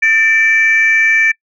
sine tone pair together, 1788.4 / 2327 Hz, A6 / D7, +28 / -17 cents, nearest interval perfect fourth, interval 455 cents, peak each -10 dBFS, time 0.02-1.32 s, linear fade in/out 10 ms, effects noise-tail reverb RT60 0.1 s tail -26 dB re dry + tanh soft clip ceiling -2 dBFS

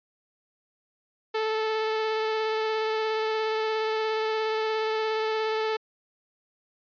sawtooth tone with vibrato, 437.8 Hz, A4, 9 cents flat, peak -21 dBFS, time 1.34-5.77 s, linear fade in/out 10 ms, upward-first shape sine, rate 17 Hz, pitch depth 12 cents each way, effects resampled to 11025 Hz

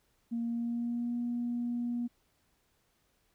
sine tone with pitch glide, 233.1 to 239.8 Hz, A#3 to A#3, 0 to +49 cents, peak -30 dBFS, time 0.31-2.08 s, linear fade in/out 20 ms, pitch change +49 cents, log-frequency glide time 0.41-1.16 s, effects tanh soft clip ceiling -26 dBFS + pink hiss -73 dBFS RMS until 3.34 s

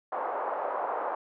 pink band-pass noise, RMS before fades -32 dBFS, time 0.12-1.15 s, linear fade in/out 5 ms, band 550 to 1100 Hz, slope 24 dB/octave, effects none

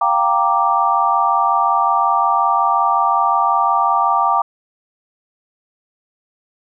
sine chord, G minor seventh, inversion third, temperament equal, 698.5 / 784 / 932.3 / 1174.7 Hz, F5 / G5 / Bb5 / D6, 0 / 0 / 0 / 0 cents, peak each -21 / -18 / -18 / -16 dBFS, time 0.01-4.42 s, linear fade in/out 5 ms, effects none

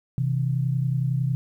sine tone pair together, 129.49 / 160.4 Hz, C3 / E3, -18 / -47 cents, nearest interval major third, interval 371 cents, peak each -22 / -27 dBFS, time 0.18-1.35 s, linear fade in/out 0 ms, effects 10-bit

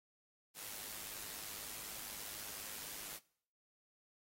white noise with amplitude modulation, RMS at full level -45 dBFS, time 0.54-3.2 s, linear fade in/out 50 ms, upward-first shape sine, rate 104 Hz, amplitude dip 50%, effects noise-tail reverb RT60 0.6 s tail -22 dB re dry + AAC 48 kbps

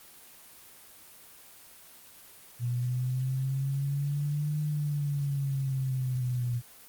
sine linear two-way sweep, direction up then down, 119.8 to 151.2 to 119.8 Hz, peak -27 dBFS, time 2.59-6.62 s, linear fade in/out 50 ms, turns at 4.61 s, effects white hiss -52 dBFS RMS until 6.88 s + Opus 24 kbps

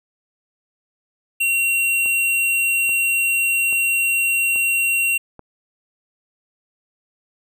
square tone, 2744 Hz, F7, 31 cents flat, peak -17 dBFS, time 1.4-5.18 s, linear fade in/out 10 ms
click train, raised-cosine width 1 ms, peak -24 dBFS, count 5, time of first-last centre 2.06-5.393 s, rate 1.2 Hz
effects none

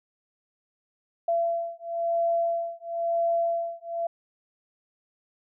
sine beating tone pair, 676 / 676.99 Hz, E5 / E5, +43 / +46 cents, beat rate 0.99 Hz, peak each -27 dBFS, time 1.28-4.07 s, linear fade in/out 5 ms, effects none

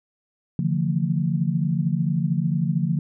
sine tone cluster, 144.2 / 159.8 / 173.1 / 223.9 Hz, D3 / D#3 / F3 / A3, -31 / +47 / -15 / +30 cents, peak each -24 / -28 / -23 / -29 dBFS, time 0.59-2.99 s, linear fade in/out 2 ms, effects none

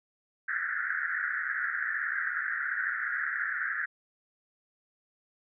pink band-pass noise, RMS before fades -32 dBFS, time 0.48-3.86 s, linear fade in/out 10 ms, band 1400 to 1900 Hz, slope 96 dB/octave, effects none

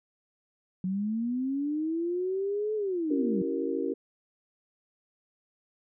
sine linear two-way sweep, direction up then down, 181.7 to 434.5 to 181.7 Hz, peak -27 dBFS, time 0.84-3.42 s, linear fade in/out 2 ms, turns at 2.75 s
sine chord, C# diminished seventh, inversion none, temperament equal with one note detuned, 277.2 / 329.6 / 383.3 / 466.2 Hz, C#4 / E4 / G4 / Bb4, 0 / 0 / -39 / 0 cents, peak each -33 dBFS, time 3.1-3.94 s, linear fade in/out 10 ms
effects none

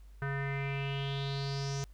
square tone with low-pass filter sweep, 138.59 Hz, C#3, in tune, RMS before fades -35 dBFS, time 0.22-1.84 s, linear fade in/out 0 ms, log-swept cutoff 1600 to 6200 Hz, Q 5.6, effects added 50 Hz sine -50 dBFS peak until 1.93 s + pink hiss -70 dBFS RMS until 1.93 s

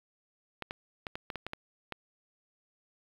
clicks, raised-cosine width 0.3 ms, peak -20 dBFS, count 9, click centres 0.623 / 0.709 / 1.068 / 1.155 / 1.302 / 1.357 / 1.466 / 1.534 / 1.923 s, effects low-pass 4000 Hz 12 dB/octave + 8-bit

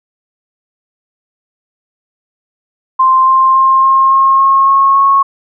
sine tone with pitch steps, 1046.5 / 1053.8 / 1061.1 / 1068.5 / 1075.9 / 1083.4 / 1090.9 / 1098.5 Hz, C6 / C6 / C6 / C6 / C6 / C#6 / C#6 / C#6, 0 / +12 / +24 / +36 / +48 / -40 / -28 / -16 cents, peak -5 dBFS, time 2.99-5.23 s, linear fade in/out 10 ms, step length 280 ms, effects none

